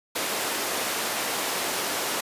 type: high-pass noise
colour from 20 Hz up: pink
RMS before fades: -28 dBFS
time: 0.15-2.21 s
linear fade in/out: 10 ms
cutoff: 380 Hz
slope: 12 dB/octave
effects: resampled to 32000 Hz